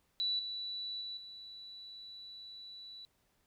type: tone with level steps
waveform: sine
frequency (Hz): 3951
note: B7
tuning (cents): 0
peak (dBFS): -31 / -38 / -40 / -47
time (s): 0.2-3.05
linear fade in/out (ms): 0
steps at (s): 0.39 / 1.01 / 1.17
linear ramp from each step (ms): 2
effects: pink hiss -75 dBFS RMS until 3.46 s